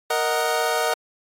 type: chord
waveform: 25% pulse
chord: D# minor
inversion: second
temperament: equal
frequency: 466.2 / 622.3 / 740 Hz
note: A#4 / D#5 / F#5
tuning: 0 / 0 / 0 cents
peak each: -21 dBFS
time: 0.1-0.94 s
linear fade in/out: 5 ms
effects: AAC 48 kbps